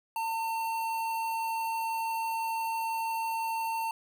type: tone with notch filter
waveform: square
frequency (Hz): 903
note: A5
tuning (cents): +45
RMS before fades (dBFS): -32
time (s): 0.16-3.91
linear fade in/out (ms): 2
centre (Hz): 5600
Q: 1.2
effects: none

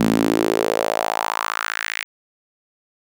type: tone with high-pass filter sweep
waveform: sawtooth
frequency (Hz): 55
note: A1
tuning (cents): 0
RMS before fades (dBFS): -21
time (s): 0-2.04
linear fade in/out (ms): 0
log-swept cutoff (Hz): 210 to 2200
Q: 3.2
effects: none

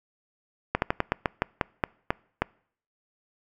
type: slowing click train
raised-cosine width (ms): 0.5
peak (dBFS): -7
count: 11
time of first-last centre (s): 0.75-2.42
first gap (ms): 71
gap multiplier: 1.18
effects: noise-tail reverb RT60 0.6 s tail -26 dB re dry

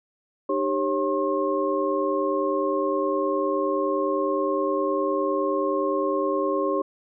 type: tone cluster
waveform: sine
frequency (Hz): 304.4 / 394.1 / 545 / 1073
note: D#4 / G4 / C#5 / C6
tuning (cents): -38 / +9 / -29 / +43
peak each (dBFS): -28 / -26 / -26 / -28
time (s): 0.49-6.82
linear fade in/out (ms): 5
effects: none

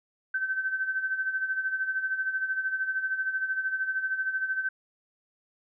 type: tone with tremolo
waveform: sine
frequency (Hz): 1540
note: G6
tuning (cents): -31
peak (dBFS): -24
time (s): 0.34-4.69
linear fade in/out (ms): 5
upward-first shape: sine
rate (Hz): 13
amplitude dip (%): 65
effects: none

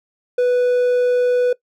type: tone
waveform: triangle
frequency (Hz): 493.9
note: B4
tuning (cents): 0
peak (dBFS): -11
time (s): 0.38-1.53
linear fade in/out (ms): 5
effects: noise-tail reverb RT60 0.1 s tail -20 dB re dry

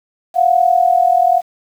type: tone pair together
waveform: sine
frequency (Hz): 691 / 731.6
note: F5 / F#5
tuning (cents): -19 / -20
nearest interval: minor second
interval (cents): 99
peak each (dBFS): -12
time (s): 0.34-1.42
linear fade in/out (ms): 50
effects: 7-bit

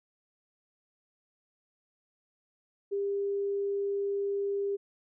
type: tone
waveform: sine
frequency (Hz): 400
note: G4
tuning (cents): +35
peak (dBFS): -28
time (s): 2.91-4.77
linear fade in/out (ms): 20
effects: none

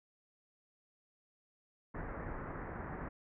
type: low-pass noise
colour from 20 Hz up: pink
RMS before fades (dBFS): -43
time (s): 1.94-3.09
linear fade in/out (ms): 10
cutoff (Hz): 1900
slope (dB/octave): 48
effects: none

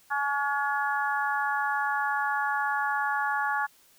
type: harmonic tone with a mistuned harmonic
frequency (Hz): 282.3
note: C#4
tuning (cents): +32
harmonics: 3 / 4 / 5 / 6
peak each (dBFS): -29 / -32 / -31 / -31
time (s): 0.1-3.67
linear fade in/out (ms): 20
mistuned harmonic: 5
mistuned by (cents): +20
effects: white hiss -60 dBFS RMS until 3.98 s

